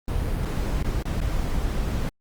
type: noise with dropouts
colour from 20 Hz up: brown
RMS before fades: -25 dBFS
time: 0.08-2.09 s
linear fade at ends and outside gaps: 1 ms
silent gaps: 0.451-0.455 / 0.826-0.845 / 1.026-1.054 / 1.204-1.215 s
effects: Opus 32 kbps